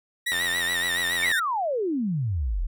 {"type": "tone with vibrato", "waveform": "30% pulse", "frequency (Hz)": 1873, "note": "A#6", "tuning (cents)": 8, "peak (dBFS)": -21, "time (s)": [0.26, 1.4], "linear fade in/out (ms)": 10, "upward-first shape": "sine", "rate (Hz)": 7.1, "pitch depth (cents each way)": 82}
{"type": "click train", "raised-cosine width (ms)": 0.3, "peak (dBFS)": -16, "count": 88, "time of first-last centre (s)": [0.32, 1.315], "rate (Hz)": 87.4}
{"type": "exponential sweep", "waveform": "sine", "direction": "down", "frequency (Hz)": [2349, 35.36], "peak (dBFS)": -23, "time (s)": [1.22, 2.67], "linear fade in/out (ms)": 10}
{"effects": []}